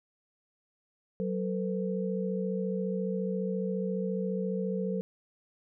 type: tone cluster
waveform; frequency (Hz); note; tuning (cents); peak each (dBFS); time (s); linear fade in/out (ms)
sine; 187.2 / 449.5 / 504; F#3 / A4 / B4; +20 / +37 / +35; -31 / -34 / -37; 1.2-5.01; 0
effects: none